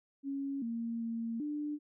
sine tone with pitch steps, 276.4 / 231.1 / 229.3 / 296.4 Hz, C#4 / A#3 / A#3 / D4, -5 / -15 / -28 / +16 cents, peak -34 dBFS, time 0.23-1.79 s, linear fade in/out 50 ms, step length 390 ms, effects none

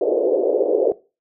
white band-pass noise, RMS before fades -18 dBFS, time 0.01-0.92 s, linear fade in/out 2 ms, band 350 to 560 Hz, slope 48 dB/octave, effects noise-tail reverb RT60 0.3 s tail -19 dB re dry

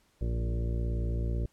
harmonic tone with a mistuned harmonic, 58 Hz, A#1, 8 cents flat, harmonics 1 / 2 / 3 / 4 / 5 / 6 / 7 / 8 / 10, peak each -29 / -34 / -42 / -44 / -51 / -43 / -50 / -47 / -49 dBFS, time 0.21-1.46 s, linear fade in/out 5 ms, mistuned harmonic 2, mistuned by -27 cents, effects pink hiss -68 dBFS RMS until 1.52 s + low-pass 12000 Hz 12 dB/octave

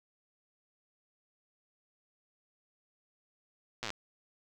slowing click train, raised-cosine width 0.2 ms, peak -19 dBFS, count 9, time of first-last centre 3.83-3.904 s, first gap 8 ms, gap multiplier 1.04, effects none

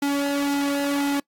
sawtooth tone with flanger, 283 Hz, C#4, 36 cents sharp, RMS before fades -23 dBFS, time 0.02-1.2 s, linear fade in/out 5 ms, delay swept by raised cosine 1.7 to 2.67 ms, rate 1.9 Hz, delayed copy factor -0.6, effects noise-tail reverb RT60 0.1 s tail -24 dB re dry + AAC 64 kbps

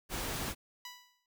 pink noise, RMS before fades -37 dBFS, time 0.09-0.55 s, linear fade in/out 50 ms
10% pulse tone with exponential decay, 986 Hz, B5, 3 cents flat, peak -33 dBFS, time 0.85-1.26 s, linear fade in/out 2 ms, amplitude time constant 87 ms
effects none

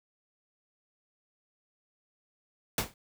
pink noise with exponential decay, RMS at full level -24 dBFS, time 2.78-2.94 s, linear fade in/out 2 ms, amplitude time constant 33 ms, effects none

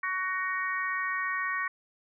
harmonic tone, 373.8 Hz, F#4, 18 cents sharp, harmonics 3 / 4 / 5 / 6, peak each -33 / -37 / -31 / -39 dBFS, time 0.03-1.68 s, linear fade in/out 5 ms, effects none

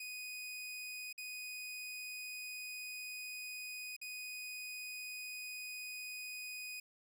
sawtooth tone with dropouts, 2489 Hz, D#7, in tune, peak -40 dBFS, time 0-6.8 s, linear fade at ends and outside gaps 5 ms, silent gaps 1.128-1.178 / 3.965-4.014 s, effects none

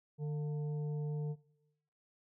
harmonic tone with a mistuned harmonic, 149.6 Hz, D3, 32 cents sharp, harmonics 1 / 3 / 5 / 6, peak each -35 / -45 / -59 / -62 dBFS, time 0.18-1.36 s, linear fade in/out 50 ms, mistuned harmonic 5, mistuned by -99 cents, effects noise-tail reverb RT60 0.8 s tail -19 dB re dry

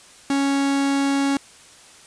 45% pulse tone, 277.2 Hz, C#4, in tune, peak -18 dBFS, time 0.3-1.37 s, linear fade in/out 2 ms, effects white hiss -47 dBFS RMS until 2.06 s + resampled to 22050 Hz

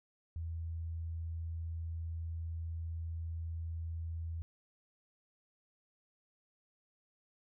sine tone, 82.41 Hz, E2, in tune, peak -37 dBFS, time 0.36-4.42 s, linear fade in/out 0 ms, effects none

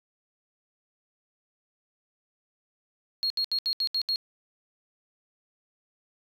sine tone bursts, 4282 Hz, C8, 39 cents sharp, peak -23 dBFS, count 7, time 3.23-4.159 s, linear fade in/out 0 ms, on 71 ms, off 72 ms, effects tanh soft clip ceiling -20 dBFS

